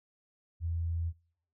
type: tone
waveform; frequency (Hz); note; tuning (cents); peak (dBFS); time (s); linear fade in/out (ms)
sine; 83.7; E2; +27; -30; 0.6-1.13; 50
effects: noise-tail reverb RT60 0.7 s tail -26 dB re dry